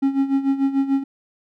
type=tone with tremolo; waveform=triangle; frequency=272.9 Hz; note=C#4; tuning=27 cents flat; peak=-12 dBFS; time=0.02-1.04 s; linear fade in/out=10 ms; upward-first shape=sine; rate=6.8 Hz; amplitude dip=75%; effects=none